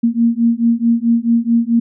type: beating tone pair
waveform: sine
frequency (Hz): 230.5 / 235.1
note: A#3 / A#3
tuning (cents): -19 / +15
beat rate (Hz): 4.6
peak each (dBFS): -14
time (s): 0.03-1.8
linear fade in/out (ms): 10
effects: none